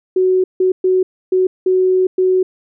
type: tone bursts at uneven times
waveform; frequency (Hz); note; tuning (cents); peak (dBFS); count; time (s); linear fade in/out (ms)
sine; 371.6; F#4; +7; -10; 6; 0.16-0.44 / 0.6-0.72 / 0.84-1.03 / 1.32-1.47 / 1.66-2.07 / 2.18-2.43; 5
effects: none